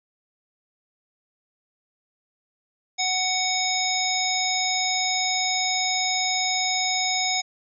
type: harmonic tone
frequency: 745 Hz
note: F#5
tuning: 12 cents sharp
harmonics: 1 / 3 / 5 / 7 / 9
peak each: -28 / -28 / -28 / -28 / -28 dBFS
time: 2.98-7.42 s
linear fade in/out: 20 ms
effects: none